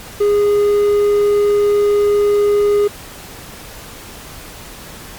triangle tone, 411.3 Hz, G#4, 17 cents flat, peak -8 dBFS, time 0.2-2.88 s, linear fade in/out 10 ms, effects pink hiss -34 dBFS RMS until 5.18 s + MP3 96 kbps

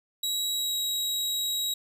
sawtooth tone with pitch glide, 3867 to 3836 Hz, B7 to A#7, -37 to +49 cents, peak -24 dBFS, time 0.23-1.74 s, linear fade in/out 5 ms, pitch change -14 cents, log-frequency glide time 0.54-0.74 s, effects none

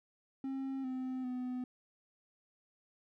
triangle tone with pitch steps, 268.1 / 257.9 / 251.3 Hz, C4 / C4 / B3, +42 / -25 / +30 cents, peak -34 dBFS, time 0.44-1.64 s, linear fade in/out 2 ms, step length 400 ms, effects none

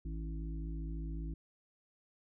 harmonic tone with a mistuned harmonic, 54.5 Hz, A1, 16 cents flat, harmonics 1 / 3 / 5 / 6, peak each -38 / -45 / -50 / -51 dBFS, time 0.05-1.34 s, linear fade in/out 5 ms, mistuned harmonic 3, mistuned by -43 cents, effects none

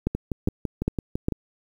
two click trains, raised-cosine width 3 ms, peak -13 / -9 dBFS, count 8 / 4, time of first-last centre 0.15-1.323 / 0.07-1.285 s, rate 5.97 / 2.47 Hz, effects 8-bit

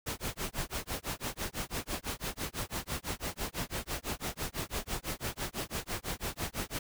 pink noise with tremolo, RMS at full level -34 dBFS, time 0.06-6.79 s, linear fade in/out 10 ms, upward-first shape sine, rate 6 Hz, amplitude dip 100%, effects none

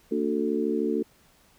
harmonic tone with a mistuned harmonic, 73.42 Hz, D2, in tune, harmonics 3 / 4 / 5 / 6, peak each -29 / -29 / -29 / -29 dBFS, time 0.11-1.03 s, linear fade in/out 10 ms, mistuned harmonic 3, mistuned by +56 cents, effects pink hiss -60 dBFS RMS until 1.58 s

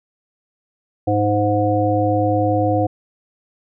harmonic tone, 103.83 Hz, G#2, in tune, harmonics 1 / 3 / 5 / 7, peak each -20 / -20 / -20 / -20 dBFS, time 1.07-2.87 s, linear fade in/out 10 ms, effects none

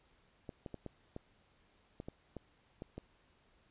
clicks, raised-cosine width 2 ms, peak -30 dBFS, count 10, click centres 0.492 / 0.662 / 0.743 / 0.863 / 1.164 / 2.001 / 2.085 / 2.367 / 2.821 / 2.98 s, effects pink hiss -70 dBFS RMS until 3.7 s + resampled to 8000 Hz

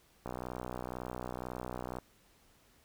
click train, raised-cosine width 1 ms, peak -25 dBFS, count 108, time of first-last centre 0.26-1.986 s, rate 62 Hz, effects pink hiss -66 dBFS RMS until 2.84 s

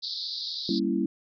pink band-pass noise, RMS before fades -34 dBFS, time 0.02-0.8 s, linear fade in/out 20 ms, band 3700 to 5000 Hz, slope 96 dB/octave
sine chord, G diminished seventh, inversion none, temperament equal with one note detuned, 196 / 233.1 / 277.2 / 332.5 Hz, G3 / Bb3 / Db4 / Fb4, 0 / 0 / 0 / +15 cents, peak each -29 / -30 / -30 / -28 dBFS, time 0.69-1.06 s, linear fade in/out 2 ms
effects none

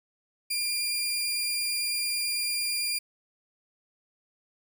sawtooth tone pair together, 2397 / 4794 Hz, D7 / D8, +35 / +35 cents, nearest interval octave, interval 1200 cents, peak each -29 / -24 dBFS, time 0.5-2.99 s, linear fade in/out 10 ms, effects none

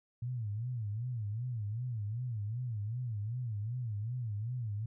sine tone with vibrato, 113.7 Hz, A#2, 43 cents flat, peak -34 dBFS, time 0.22-4.86 s, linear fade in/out 5 ms, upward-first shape sine, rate 2.6 Hz, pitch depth 190 cents each way, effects none

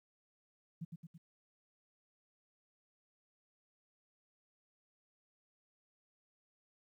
sine tone with echo, 165.7 Hz, E3, 9 cents sharp, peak -39 dBFS, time 0.81-0.85 s, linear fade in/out 10 ms, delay 110 ms, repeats 3, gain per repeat -4 dB, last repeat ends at 1.18 s, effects 13-bit

